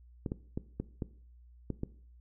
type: clicks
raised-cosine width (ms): 3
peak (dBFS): -21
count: 7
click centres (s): 0.262 / 0.319 / 0.575 / 0.8 / 1.022 / 1.703 / 1.834
effects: noise-tail reverb RT60 0.5 s tail -18 dB re dry + added 60 Hz sine -54 dBFS peak until 2.2 s